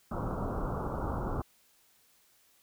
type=low-pass noise; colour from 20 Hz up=pink; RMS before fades=-34 dBFS; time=0.11-1.42 s; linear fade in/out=5 ms; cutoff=1400 Hz; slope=96 dB/octave; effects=white hiss -66 dBFS RMS until 2.62 s